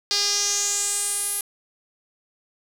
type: tone with band-pass filter sweep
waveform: sawtooth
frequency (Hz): 406.5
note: G#4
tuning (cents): -37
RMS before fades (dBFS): -24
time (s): 0.11-1.41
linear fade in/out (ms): 0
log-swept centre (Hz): 4800 to 11000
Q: 4.7
effects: 7-bit